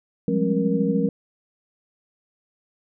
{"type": "tone cluster", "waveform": "sine", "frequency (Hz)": [174.1, 194.9, 207.9, 270.8, 470.8], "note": ["F3", "G3", "G#3", "C#4", "A#4"], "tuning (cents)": [-5, -10, 2, -40, 17], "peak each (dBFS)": -25, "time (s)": [0.28, 1.09], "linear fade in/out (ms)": 2, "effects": []}